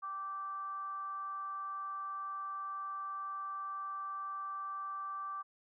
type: tone with frequency modulation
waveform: sine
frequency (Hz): 1169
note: D6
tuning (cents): -8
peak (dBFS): -38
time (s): 0.02-5.43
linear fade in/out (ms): 20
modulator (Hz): 384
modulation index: 0.27
effects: none